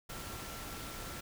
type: tone in noise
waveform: sine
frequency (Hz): 1353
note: E6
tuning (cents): +45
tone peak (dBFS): -52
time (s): 0.09-1.21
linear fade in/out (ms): 10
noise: pink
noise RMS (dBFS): -44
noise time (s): 0.09-1.21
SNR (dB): -11
effects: none